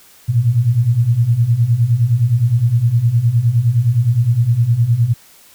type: beating tone pair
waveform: sine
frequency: 112.1 / 121.8 Hz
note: A2 / B2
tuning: +33 / -24 cents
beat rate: 9.7 Hz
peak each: -16 / -12 dBFS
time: 0.28-5.14 s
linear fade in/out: 20 ms
effects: white hiss -46 dBFS RMS until 5.54 s